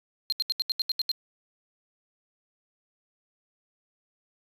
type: tone bursts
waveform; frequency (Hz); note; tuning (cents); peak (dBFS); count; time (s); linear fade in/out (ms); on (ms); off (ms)
triangle; 4186; C8; 0; -22; 9; 0.3-1.115; 0; 23; 76
effects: resampled to 32000 Hz